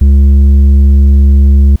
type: tone with tanh clipping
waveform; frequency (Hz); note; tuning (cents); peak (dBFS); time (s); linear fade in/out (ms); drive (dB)
sine; 69.3; C#2; 0; -3; 0.01-1.76; 5; 7
effects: pink hiss -45 dBFS RMS until 1.8 s